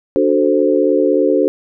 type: chord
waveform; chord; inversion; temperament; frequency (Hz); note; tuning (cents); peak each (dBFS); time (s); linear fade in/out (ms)
sine; D dominant seventh; none; equal; 293.7 / 370 / 440 / 523.3; D4 / F#4 / A4 / C5; 0 / 0 / 0 / 0; -16; 0.16-1.48; 0
effects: none